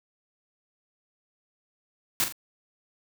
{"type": "noise with echo", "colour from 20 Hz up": "white", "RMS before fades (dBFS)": -24, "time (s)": [2.2, 2.24], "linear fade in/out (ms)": 0, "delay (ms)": 42, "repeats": 2, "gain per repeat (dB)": -8, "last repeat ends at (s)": 2.324, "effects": []}